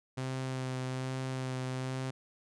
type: tone with vibrato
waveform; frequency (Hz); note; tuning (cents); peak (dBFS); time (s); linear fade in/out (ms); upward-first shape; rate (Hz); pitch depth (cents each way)
sawtooth; 130; C3; -11; -30; 0.17-2.11; 10; sine; 1.2; 14
effects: resampled to 22050 Hz